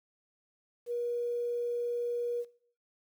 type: tone with quantisation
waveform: sine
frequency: 479.1 Hz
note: A#4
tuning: 47 cents sharp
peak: -31 dBFS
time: 0.86-2.45 s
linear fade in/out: 50 ms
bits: 10
effects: noise-tail reverb RT60 0.5 s tail -17 dB re dry